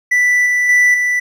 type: tone with level steps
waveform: triangle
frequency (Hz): 1975.5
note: B6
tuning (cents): 0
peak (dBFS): -8 / -10 / -6 / -11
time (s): 0.11-1.2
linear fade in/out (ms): 10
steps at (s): 0.46 / 0.69 / 0.94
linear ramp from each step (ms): 2
effects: none